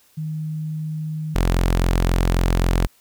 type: tone pair in turn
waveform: sine / sawtooth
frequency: 155.56 / 43.73 Hz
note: D#3 / F1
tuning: 0 / +3 cents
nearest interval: octave + minor seventh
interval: 2197 cents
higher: first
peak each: -24 / -12 dBFS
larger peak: second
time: 0.17-1.35 / 1.35-2.87 s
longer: second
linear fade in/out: 10 ms
effects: white hiss -57 dBFS RMS until 3 s